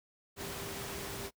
sine tone in noise, 395.9 Hz, G4, 17 cents sharp, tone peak -47 dBFS, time 0.36-1.31 s, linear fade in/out 50 ms, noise pink, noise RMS -41 dBFS, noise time 0.36-1.31 s, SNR -9 dB, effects noise-tail reverb RT60 0.1 s tail -23 dB re dry + high-pass 60 Hz 12 dB/octave

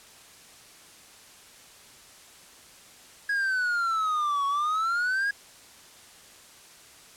triangle exponential two-way sweep, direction down then up, 1661.2 to 1108.7 to 1661.2 Hz, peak -22 dBFS, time 3.29-5.31 s, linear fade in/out 5 ms, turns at 4.46 s, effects white hiss -51 dBFS RMS until 7.16 s + low-pass 10000 Hz 12 dB/octave

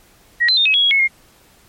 sine tone with pitch steps, 1904 / 4075 / 3647 / 2557 / 3334 / 3313 / 2191 / 2133 Hz, A#6 / C8 / A#7 / D#7 / G#7 / G#7 / C#7 / C7, +36 / -47 / -39 / +47 / +6 / -5 / -21 / +33 cents, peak -11 dBFS, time 0.4-1.08 s, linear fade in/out 20 ms, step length 85 ms, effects pink hiss -51 dBFS RMS until 1.68 s + MP3 64 kbps

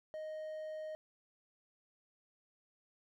triangle tone, 622.3 Hz, D#5, in tune, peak -39 dBFS, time 0.14-0.95 s, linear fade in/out 0 ms, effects none

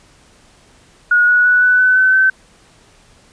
sine tone with pitch steps, 1448 / 1462.3 / 1476.7 / 1491.3 / 1506 / 1520.9 / 1535.9 Hz, F#6 / F#6 / F#6 / F#6 / F#6 / F#6 / G6, -38 / -21 / -4 / +13 / +30 / +47 / -36 cents, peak -8 dBFS, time 1.11-2.3 s, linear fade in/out 5 ms, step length 170 ms, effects pink hiss -49 dBFS RMS until 3.32 s + resampled to 22050 Hz

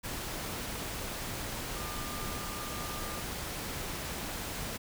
sine tone in noise, 1200 Hz, D6, 37 cents sharp, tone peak -44 dBFS, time 1.75-3.22 s, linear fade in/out 20 ms, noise pink, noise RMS -38 dBFS, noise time 0.03-4.78 s, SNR -9 dB, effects none

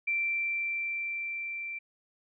sine tone with level ramp, 2349 Hz, D7, in tune, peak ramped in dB -26 to -35 dBFS, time 0.07-1.79 s, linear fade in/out 10 ms, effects none

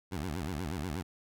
15% pulse tone with vibrato, 82.41 Hz, E2, in tune, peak -28 dBFS, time 0.11-1.03 s, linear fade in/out 20 ms, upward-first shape sine, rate 8.3 Hz, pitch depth 270 cents each way, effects none

